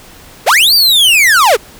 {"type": "linear two-way sweep", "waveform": "45% pulse", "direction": "up then down", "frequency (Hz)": [361.8, 4773, 361.8], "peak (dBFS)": -5, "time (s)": [0.46, 1.57], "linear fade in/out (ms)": 20, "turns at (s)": 0.74, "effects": ["pink hiss -37 dBFS RMS until 1.79 s"]}